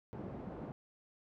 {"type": "band-pass noise", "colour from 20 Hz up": "pink", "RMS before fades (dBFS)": -45, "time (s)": [0.13, 0.72], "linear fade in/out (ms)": 0, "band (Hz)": [110, 620], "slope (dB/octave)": 12, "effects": []}